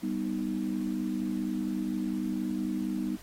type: chord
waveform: sine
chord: G augmented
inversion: none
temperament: equal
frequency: 196 / 246.9 / 311.1 Hz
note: G3 / B3 / D#4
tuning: 0 / 0 / 0 cents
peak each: -33 / -33 / -33 dBFS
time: 0.02-3.17 s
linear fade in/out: 20 ms
effects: pink hiss -52 dBFS RMS until 3.22 s + AAC 48 kbps